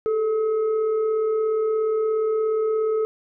sine tone with frequency modulation, 438.5 Hz, A4, 6 cents flat, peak -19 dBFS, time 0.06-3.05 s, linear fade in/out 0 ms, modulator 840 Hz, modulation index 0.34, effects none

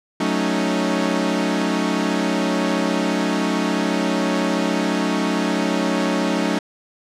sawtooth chord, D# half-diminished seventh, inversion first, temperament equal, 185 / 220 / 277.2 / 311.1 Hz, F#3 / A3 / C#4 / D#4, 0 / 0 / 0 / 0 cents, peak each -20 dBFS, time 0.2-6.59 s, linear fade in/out 5 ms, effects low-pass 7000 Hz 12 dB/octave

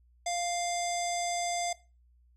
square tone with low-pass filter, 698.5 Hz, F5, in tune, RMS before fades -32 dBFS, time 0.26-1.73 s, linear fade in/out 5 ms, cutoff 7300 Hz, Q 4.6, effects noise-tail reverb RT60 0.3 s tail -18 dB re dry + added 60 Hz sine -60 dBFS peak until 2.36 s

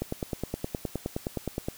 click train, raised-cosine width 2 ms, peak -16 dBFS, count 17, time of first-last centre 0.02-1.685 s, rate 9.61 Hz, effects white hiss -49 dBFS RMS until 1.77 s

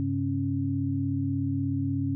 sine tone cluster, 98 / 134.6 / 274.7 Hz, G2 / C3 / C#4, 0 / +49 / -16 cents, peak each -30 / -31 / -28 dBFS, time 0-2.15 s, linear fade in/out 0 ms, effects none

